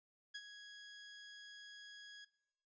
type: tone with ADSR envelope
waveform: 20% pulse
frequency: 1661.2 Hz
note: G#6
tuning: in tune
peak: -39 dBFS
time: 0.34-2.25 s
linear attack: 14 ms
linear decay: 48 ms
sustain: -9 dB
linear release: 9 ms
effects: noise-tail reverb RT60 0.9 s tail -20 dB re dry + resampled to 16000 Hz